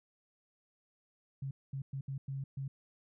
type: tone bursts at uneven times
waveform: sine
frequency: 136.2 Hz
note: C#3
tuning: 30 cents flat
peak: -36 dBFS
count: 6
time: 1.42-1.51 / 1.73-1.82 / 1.93-2.01 / 2.08-2.18 / 2.28-2.44 / 2.57-2.68 s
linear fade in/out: 5 ms
effects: none